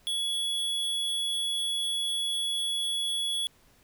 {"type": "tone", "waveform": "square", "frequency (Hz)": 3376, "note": "G#7", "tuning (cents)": 28, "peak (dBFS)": -28, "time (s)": [0.07, 3.47], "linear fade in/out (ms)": 0, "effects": ["pink hiss -62 dBFS RMS until 3.83 s"]}